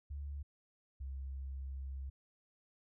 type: tone pair in turn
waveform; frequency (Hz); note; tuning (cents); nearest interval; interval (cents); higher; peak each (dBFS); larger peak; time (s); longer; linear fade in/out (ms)
sine; 71.3 / 67.12; C#2 / C2; +49 / +45; minor second; 104; first; -40 / -40; neither; 0.1-0.43 / 1-2.1; second; 10
effects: none